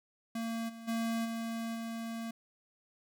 square tone with level steps, 228.2 Hz, A#3, 37 cents flat, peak -35 / -46 / -32 / -36 / -38 dBFS, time 0.35-2.31 s, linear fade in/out 5 ms, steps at 0.68 / 0.87 / 1.24 / 1.74 s, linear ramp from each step 20 ms, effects none

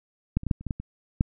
clicks, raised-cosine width 5 ms, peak -10 / -25 / -16 / -8 / -28 / -18 / -15 / -22 / -8 dBFS, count 9, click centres 0.37 / 0.434 / 0.467 / 0.512 / 0.61 / 0.667 / 0.708 / 0.8 / 1.209 s, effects none

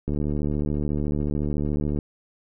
click train, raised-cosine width 3 ms, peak -14 dBFS, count 142, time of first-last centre 0.08-1.988 s, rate 73.9 Hz, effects none

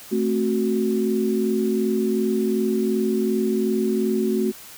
sine chord, F# diminished, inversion first, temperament equal with one note detuned, 220 / 262.7 / 370 Hz, A3 / C4 / F#4, 0 / +7 / 0 cents, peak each -22 / -27 / -22 dBFS, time 0.11-4.52 s, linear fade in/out 20 ms, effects white hiss -42 dBFS RMS until 4.77 s

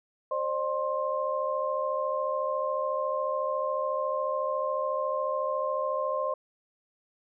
sine tone cluster, 529 / 603 / 1057 Hz, C5 / D5 / C6, +19 / +46 / +17 cents, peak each -31 dBFS, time 0.31-6.34 s, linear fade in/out 5 ms, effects none

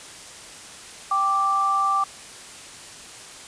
sine tone pair together, 784.6 / 1174.7 Hz, G5 / D6, +1 / 0 cents, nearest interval perfect fifth, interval 699 cents, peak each -26 / -19 dBFS, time 1.11-2.04 s, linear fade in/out 5 ms, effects white hiss -41 dBFS RMS until 3.47 s + resampled to 22050 Hz

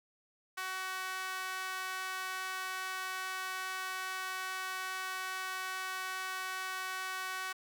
sawtooth tone with high-pass filter, 375.2 Hz, F#4, 24 cents sharp, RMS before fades -39 dBFS, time 0.57-7.53 s, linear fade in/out 10 ms, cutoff 1300 Hz, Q 1.9, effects none

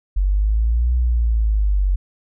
sine linear two-way sweep, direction up then down, 46.01 to 61.74 to 46.01 Hz, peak -14 dBFS, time 0.16-1.96 s, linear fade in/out 10 ms, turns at 0.95 s, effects none

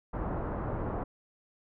pink low-pass noise, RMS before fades -34 dBFS, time 0.13-1.04 s, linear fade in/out 10 ms, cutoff 1200 Hz, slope 24 dB/octave, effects none

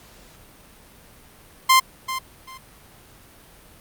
sawtooth tone with echo, 1046.5 Hz, C6, in tune, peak -8 dBFS, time 1.69-1.8 s, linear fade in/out 10 ms, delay 390 ms, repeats 2, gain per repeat -13 dB, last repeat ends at 2.58 s, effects pink hiss -49 dBFS RMS until 3.8 s + Opus 48 kbps

